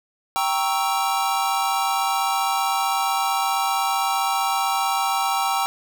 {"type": "chord", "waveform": "square", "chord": "G diminished seventh", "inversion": "none", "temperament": "equal", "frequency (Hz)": [784, 932.3, 1108.7, 1318.5], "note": ["G5", "Bb5", "Db6", "Fb6"], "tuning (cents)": [0, 0, 0, 0], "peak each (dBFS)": [-24, -27, -29, -27], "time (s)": [0.36, 5.66], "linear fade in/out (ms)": 0, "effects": []}